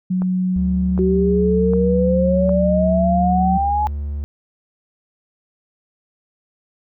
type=tone with pitch glide; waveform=sine; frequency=184.1 to 182.93 Hz; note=F#3 to F#3; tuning=-8 to -19 cents; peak=-16 dBFS; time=0.1-3.58 s; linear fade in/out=10 ms; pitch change=-11 cents; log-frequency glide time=0.82-2.86 s
type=click train; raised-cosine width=1 ms; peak=-17 dBFS; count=4; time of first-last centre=0.22-2.493 s; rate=1.32 Hz
type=tone; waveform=triangle; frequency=72.5 Hz; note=D2; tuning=22 cents flat; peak=-20 dBFS; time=0.56-4.24 s; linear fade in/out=0 ms
type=exponential sweep; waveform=sine; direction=up; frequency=370.5 to 852 Hz; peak=-16 dBFS; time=0.99-3.87 s; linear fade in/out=0 ms
effects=none